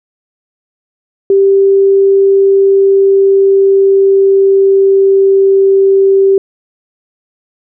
sine tone with pitch glide, 392 to 389.5 Hz, G4 to G4, 0 to -11 cents, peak -4 dBFS, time 1.3-6.38 s, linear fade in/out 2 ms, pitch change -11 cents, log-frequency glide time 2.26-5.63 s, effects none

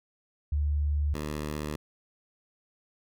sine / 10% pulse tone pair in turn, 73.42 / 75.22 Hz, D2 / D2, 0 / +42 cents, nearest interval unison, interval 42 cents, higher second, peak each -24 dBFS, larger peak neither, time 0.52-1.14 / 1.14-1.76 s, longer neither, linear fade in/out 5 ms, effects none

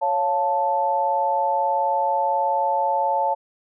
sine chord, Db augmented, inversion none, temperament equal, 554.4 / 698.5 / 880 Hz, Db5 / F5 / A5, 0 / 0 / 0 cents, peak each -25 / -26 / -20 dBFS, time 0.01-3.35 s, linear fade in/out 20 ms, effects none

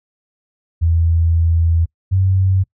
sine tone pair in turn, 83 / 94.75 Hz, E2 / F#2, +12 / +42 cents, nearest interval major second, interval 230 cents, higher second, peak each -11 dBFS, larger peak neither, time 0.81-1.86 / 2.11-2.64 s, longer first, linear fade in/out 20 ms, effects noise-tail reverb RT60 0.1 s tail -24 dB re dry

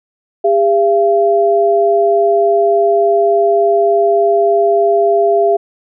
sine tone pair together, 403.4 / 680 Hz, G4 / F5, +50 / -46 cents, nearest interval major sixth, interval 904 cents, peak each -11 dBFS, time 0.44-5.57 s, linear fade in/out 10 ms, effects none

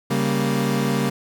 30% pulse chord, G diminished, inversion second, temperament equal, 138.59 / 196 / 233.1 Hz, Db3 / G3 / Bb3, 0 / 0 / 0 cents, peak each -21 dBFS, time 0.1-1.1 s, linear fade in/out 10 ms, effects none

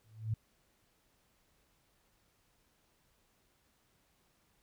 sine tone with exponential growth, 110 Hz, A2, in tune, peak -28 dBFS, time 0.04-0.34 s, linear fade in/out 5 ms, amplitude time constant 64 ms, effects pink hiss -73 dBFS RMS until 4.62 s

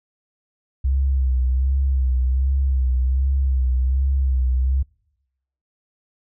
sine tone with vibrato, 65.41 Hz, C2, in tune, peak -16 dBFS, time 0.84-4.83 s, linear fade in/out 10 ms, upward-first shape sine, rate 1.3 Hz, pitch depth 62 cents each way, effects noise-tail reverb RT60 0.9 s tail -26 dB re dry

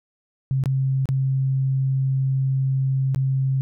sine tone with dropouts, 133.6 Hz, C3, 36 cents sharp, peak -18 dBFS, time 0.51-3.61 s, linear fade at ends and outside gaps 0 ms, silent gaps 0.638-0.658 / 1.056-1.089 / 3.147-3.16 s, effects none

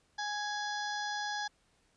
harmonic tone with a mistuned harmonic, 830.6 Hz, G#5, in tune, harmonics 1 / 2 / 4 / 5 / 6 / 7 / 8, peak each -37 / -38 / -45 / -48 / -44 / -49 / -56 dBFS, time 0.18-1.48 s, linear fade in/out 10 ms, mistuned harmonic 4, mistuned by +45 cents, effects pink hiss -71 dBFS RMS until 1.96 s + resampled to 22050 Hz

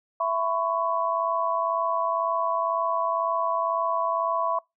sine tone cluster, 666 / 1006 / 1108 Hz, E5 / B5 / C#6, +18 / +32 / -1 cents, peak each -27 dBFS, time 0.2-4.59 s, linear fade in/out 5 ms, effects noise-tail reverb RT60 0.2 s tail -25 dB re dry

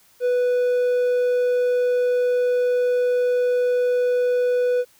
triangle tone, 493.9 Hz, B4, in tune, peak -15 dBFS, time 0.2-4.85 s, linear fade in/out 50 ms, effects white hiss -56 dBFS RMS until 4.99 s

